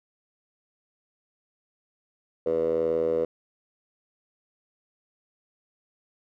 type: tone with band-pass filter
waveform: 10% pulse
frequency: 81.5 Hz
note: E2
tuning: 19 cents flat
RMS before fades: -25 dBFS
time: 2.46-3.25 s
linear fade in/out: 5 ms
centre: 490 Hz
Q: 6.8
effects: none